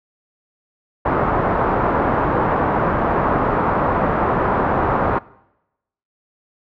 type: low-pass noise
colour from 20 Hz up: white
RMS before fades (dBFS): -18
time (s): 1.05-5.19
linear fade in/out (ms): 10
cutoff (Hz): 1200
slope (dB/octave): 24
effects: noise-tail reverb RT60 0.9 s tail -22 dB re dry